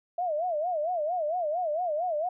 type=tone with vibrato; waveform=sine; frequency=659.3 Hz; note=E5; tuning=in tune; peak=-26 dBFS; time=0.18-2.29 s; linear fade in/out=5 ms; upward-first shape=sine; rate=4.4 Hz; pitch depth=190 cents each way; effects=none